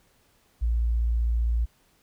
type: tone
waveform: sine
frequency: 57.7 Hz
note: A#1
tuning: 17 cents flat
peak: -21 dBFS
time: 0.61-1.66 s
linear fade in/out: 20 ms
effects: pink hiss -64 dBFS RMS until 2.02 s